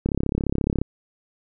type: click train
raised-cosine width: 3 ms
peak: -9 dBFS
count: 27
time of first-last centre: 0.06-0.816 s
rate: 34.4 Hz
effects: none